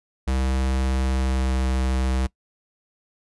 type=tone with pitch glide; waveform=square; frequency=65.41 to 64.77 Hz; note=C2 to C2; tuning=0 to -17 cents; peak=-21 dBFS; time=0.27-2.27 s; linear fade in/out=10 ms; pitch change=-17 cents; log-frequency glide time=1.04-1.54 s; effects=noise-tail reverb RT60 0.1 s tail -21 dB re dry + resampled to 24000 Hz